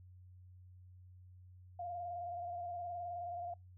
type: tone with vibrato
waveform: sine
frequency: 698.5 Hz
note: F5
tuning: in tune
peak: -40 dBFS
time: 1.79-3.54 s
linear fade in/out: 5 ms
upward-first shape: square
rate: 19 Hz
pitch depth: 30 cents each way
effects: noise-tail reverb RT60 0.2 s tail -26 dB re dry + added 91 Hz sine -55 dBFS peak until 3.77 s